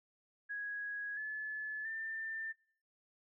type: tone with pitch steps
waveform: sine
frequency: 1661.2 / 1723.8 / 1788.7 Hz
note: G#6 / A6 / A6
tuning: 0 / -36 / +28 cents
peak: -38 dBFS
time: 0.49-2.53 s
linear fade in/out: 20 ms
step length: 680 ms
effects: noise-tail reverb RT60 0.6 s tail -26 dB re dry